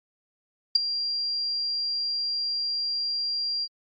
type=tone with ADSR envelope; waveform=sine; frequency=4761 Hz; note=D8; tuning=23 cents sharp; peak=-11 dBFS; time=0.75-3.68 s; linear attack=8 ms; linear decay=10 ms; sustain=-14 dB; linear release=48 ms; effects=MP3 32 kbps